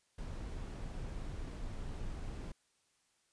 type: noise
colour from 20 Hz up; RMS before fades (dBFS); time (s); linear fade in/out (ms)
brown; -42; 0.18-2.52; 5
effects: white hiss -75 dBFS RMS until 3.32 s + resampled to 22050 Hz